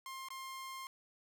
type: tone with dropouts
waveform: sawtooth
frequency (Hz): 1060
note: C6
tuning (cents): +22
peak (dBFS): -40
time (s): 0.06-0.87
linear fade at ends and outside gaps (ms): 1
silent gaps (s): 0.286-0.304
effects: none